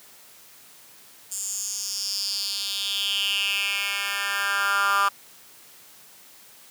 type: tone with high-pass filter sweep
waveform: 10% pulse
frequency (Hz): 199.6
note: G3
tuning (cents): +32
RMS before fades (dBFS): -26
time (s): 1.31-5.09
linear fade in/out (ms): 10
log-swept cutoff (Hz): 7700 to 1200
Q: 4.9
effects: white hiss -50 dBFS RMS until 6.7 s + high-pass 100 Hz 12 dB/octave